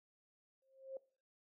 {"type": "tone with exponential growth", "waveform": "sine", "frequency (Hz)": 533, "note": "C5", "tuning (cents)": 32, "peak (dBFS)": -40, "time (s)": [0.62, 0.97], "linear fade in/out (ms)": 2, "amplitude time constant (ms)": 76, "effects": ["noise-tail reverb RT60 0.4 s tail -20 dB re dry"]}